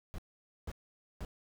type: noise bursts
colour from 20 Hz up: brown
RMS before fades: -40 dBFS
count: 3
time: 0.14-1.249 s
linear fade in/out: 0 ms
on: 43 ms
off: 490 ms
effects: none